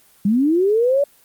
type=linear sweep; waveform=sine; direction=up; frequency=190 to 581 Hz; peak=-13 dBFS; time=0.25-1.04 s; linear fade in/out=5 ms; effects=white hiss -53 dBFS RMS until 1.24 s + Opus 24 kbps